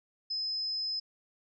sine tone, 5100 Hz, D#8, 42 cents sharp, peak -31 dBFS, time 0.3-1 s, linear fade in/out 10 ms, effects none

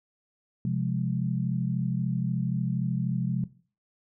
sine chord, F minor, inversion second, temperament equal, 130.81 / 174.61 / 207.7 Hz, C3 / F3 / Ab3, 0 / 0 / 0 cents, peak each -28 / -29 / -32 dBFS, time 0.65-3.44 s, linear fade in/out 2 ms, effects noise-tail reverb RT60 0.4 s tail -17 dB re dry

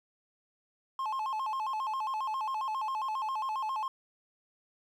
triangle tone with vibrato, 959 Hz, A#5, 49 cents sharp, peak -29 dBFS, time 0.99-3.88 s, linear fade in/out 2 ms, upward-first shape square, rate 7.4 Hz, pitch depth 180 cents each way, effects 11-bit

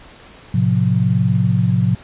sine chord, F major, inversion first, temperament equal with one note detuned, 110 / 130.81 / 178.18 Hz, A2 / C3 / F3, 0 / 0 / +35 cents, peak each -17 dBFS, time 0.54-1.95 s, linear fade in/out 5 ms, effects pink hiss -42 dBFS RMS until 2.03 s + resampled to 8000 Hz

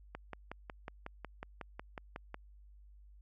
click train, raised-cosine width 0.5 ms, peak -27 dBFS, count 13, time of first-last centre 0.15-2.344 s, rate 5.47 Hz, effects added 50 Hz sine -55 dBFS peak until 3.21 s

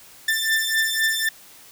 sawtooth beating tone pair, 1777 / 1780.9 Hz, A6 / A6, +17 / +20 cents, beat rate 3.9 Hz, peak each -19 dBFS, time 0.28-1.29 s, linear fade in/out 5 ms, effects white hiss -47 dBFS RMS until 1.71 s

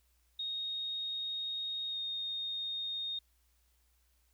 sine tone with pitch glide, 3729 to 3697 Hz, A#7 to A#7, 0 to -15 cents, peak -35 dBFS, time 0.39-3.19 s, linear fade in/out 5 ms, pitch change -15 cents, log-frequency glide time 1.9-1.97 s, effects added 60 Hz sine -70 dBFS peak until 4.33 s + white hiss -75 dBFS RMS until 4.33 s

